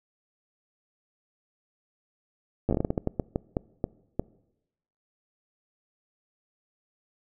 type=slowing click train; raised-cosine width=2 ms; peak=-12 dBFS; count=16; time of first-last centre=2.69-4.196 s; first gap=9 ms; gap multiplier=1.3; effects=noise-tail reverb RT60 0.9 s tail -23 dB re dry